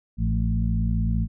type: harmonic tone with a mistuned harmonic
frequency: 55.2 Hz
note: A1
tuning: 6 cents sharp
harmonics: 1 / 2 / 3 / 4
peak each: -23 / -26 / -28 / -29 dBFS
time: 0.17-1.28 s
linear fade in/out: 50 ms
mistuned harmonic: 3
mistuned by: +42 cents
effects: none